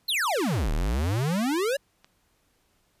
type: exponential two-way sweep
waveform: square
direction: down then up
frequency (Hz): 4435 to 34.64 to 583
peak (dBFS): -24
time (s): 0.08-1.77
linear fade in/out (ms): 10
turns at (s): 0.72
type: clicks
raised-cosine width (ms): 0.2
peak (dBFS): -32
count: 2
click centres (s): 1.366 / 2.045
effects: pink hiss -68 dBFS RMS until 3 s + resampled to 32000 Hz